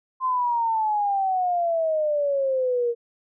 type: exponential sweep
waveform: sine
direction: down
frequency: 1046.5 to 466.2 Hz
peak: -20 dBFS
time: 0.2-2.95 s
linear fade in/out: 50 ms
effects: none